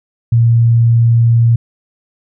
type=tone; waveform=sine; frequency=116.54 Hz; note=A#2; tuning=in tune; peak=-6 dBFS; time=0.32-1.56 s; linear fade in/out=5 ms; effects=none